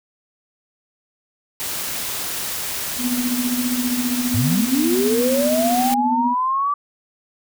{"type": "noise", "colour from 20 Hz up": "white", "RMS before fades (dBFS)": -26, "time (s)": [1.6, 5.94], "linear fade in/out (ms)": 0}
{"type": "tone with tremolo", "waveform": "sine", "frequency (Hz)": 246.9, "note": "B3", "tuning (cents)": 0, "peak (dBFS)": -17, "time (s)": [2.98, 6.35], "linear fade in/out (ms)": 50, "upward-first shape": "sine", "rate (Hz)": 15, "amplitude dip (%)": 60}
{"type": "linear sweep", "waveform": "sine", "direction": "up", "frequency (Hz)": [92, 1165], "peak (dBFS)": -17, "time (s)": [4.34, 6.74], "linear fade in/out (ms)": 5}
{"effects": []}